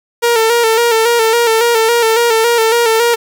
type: tone with vibrato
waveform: sawtooth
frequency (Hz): 459.5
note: A#4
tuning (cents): -25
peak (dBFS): -5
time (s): 0.22-3.16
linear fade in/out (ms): 20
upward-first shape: square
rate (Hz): 3.6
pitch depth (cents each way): 48
effects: none